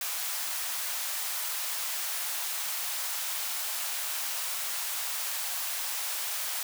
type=high-pass noise; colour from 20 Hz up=white; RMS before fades=-33 dBFS; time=0.01-6.63 s; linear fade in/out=2 ms; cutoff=650 Hz; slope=24 dB/octave; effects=none